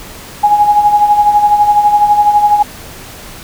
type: tone with tremolo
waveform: sine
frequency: 830.6 Hz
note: G#5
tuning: in tune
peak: -3 dBFS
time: 0.43-2.63 s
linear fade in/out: 10 ms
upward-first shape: sine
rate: 12 Hz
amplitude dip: 60%
effects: pink hiss -31 dBFS RMS until 3.43 s